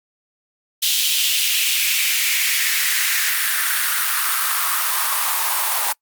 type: noise with high-pass filter sweep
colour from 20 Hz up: white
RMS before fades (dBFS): -19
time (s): 0.82-5.93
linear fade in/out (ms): 10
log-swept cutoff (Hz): 3300 to 840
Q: 3.1
effects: noise-tail reverb RT60 0.1 s tail -26 dB re dry + Opus 48 kbps